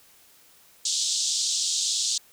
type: band-pass noise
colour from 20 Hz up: white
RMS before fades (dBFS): -26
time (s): 0.85-2.18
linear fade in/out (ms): 5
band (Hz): 3400 to 7800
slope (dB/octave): 48
effects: white hiss -56 dBFS RMS until 2.32 s